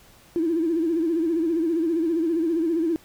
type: tone with vibrato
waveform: triangle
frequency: 329.6 Hz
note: E4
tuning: in tune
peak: -16 dBFS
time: 0.36-2.96 s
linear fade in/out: 0 ms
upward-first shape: sine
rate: 15 Hz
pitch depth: 93 cents each way
effects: tanh soft clip ceiling -18 dBFS + pink hiss -53 dBFS RMS until 3.04 s